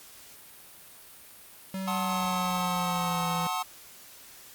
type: tone with pitch glide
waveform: square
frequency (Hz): 190.7 to 168.92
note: G3 to E3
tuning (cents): -47 to +43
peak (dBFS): -32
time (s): 1.74-3.47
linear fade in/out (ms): 2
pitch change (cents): -210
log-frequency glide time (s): 1.95-3.27
type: chord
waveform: square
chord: F# diminished seventh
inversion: none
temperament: just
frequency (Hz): 740 / 888 / 1065.6 / 1278.7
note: F#5 / A5 / C6 / Eb6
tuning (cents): 0 / +16 / +31 / +47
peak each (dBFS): -35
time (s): 1.87-3.63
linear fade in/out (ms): 10
effects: white hiss -50 dBFS RMS until 4.54 s + Opus 48 kbps